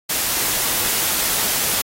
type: noise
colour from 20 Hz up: white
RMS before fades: -20 dBFS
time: 0.09-1.82 s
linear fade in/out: 10 ms
effects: AAC 48 kbps